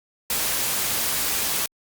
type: noise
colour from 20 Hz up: white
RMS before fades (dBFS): -24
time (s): 0.3-1.66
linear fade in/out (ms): 2
effects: Opus 48 kbps